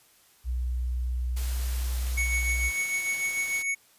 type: tone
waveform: sine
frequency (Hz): 61.74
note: B1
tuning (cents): 0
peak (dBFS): -26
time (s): 0.44-2.72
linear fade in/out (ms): 50
type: noise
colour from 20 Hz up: white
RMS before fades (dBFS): -40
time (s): 1.36-3.63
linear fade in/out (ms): 10
type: tone with tremolo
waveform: square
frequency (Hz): 2220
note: C#7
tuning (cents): +2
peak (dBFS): -25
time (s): 2.17-3.75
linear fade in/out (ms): 10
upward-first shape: triangle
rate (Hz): 6.7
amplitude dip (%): 55
effects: white hiss -60 dBFS RMS until 3.98 s + resampled to 32000 Hz